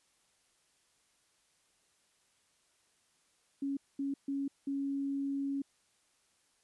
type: tone bursts at uneven times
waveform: sine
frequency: 277.2 Hz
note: C#4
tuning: in tune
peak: -32 dBFS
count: 4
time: 3.62-3.77 / 3.99-4.14 / 4.28-4.48 / 4.67-5.62 s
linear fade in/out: 5 ms
effects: white hiss -72 dBFS RMS until 6.63 s + resampled to 24000 Hz